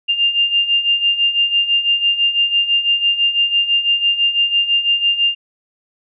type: beating tone pair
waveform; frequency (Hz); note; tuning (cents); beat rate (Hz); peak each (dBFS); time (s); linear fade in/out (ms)
sine; 2796 / 2802; F7 / F7; +1 / +5; 6; -19 / -14; 0.08-5.35; 20
effects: none